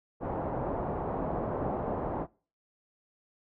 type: low-pass noise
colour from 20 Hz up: white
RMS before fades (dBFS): -33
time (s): 0.2-2.27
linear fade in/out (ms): 50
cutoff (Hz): 850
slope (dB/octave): 24
effects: noise-tail reverb RT60 0.4 s tail -24 dB re dry